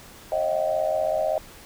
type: tone cluster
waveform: sine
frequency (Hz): 541 / 626 / 682 / 763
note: C#5 / D#5 / F5 / G5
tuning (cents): -42 / +10 / -41 / -47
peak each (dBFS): -29 / -23 / -31 / -30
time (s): 0.32-1.38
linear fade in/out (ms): 2
effects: pink hiss -46 dBFS RMS until 1.65 s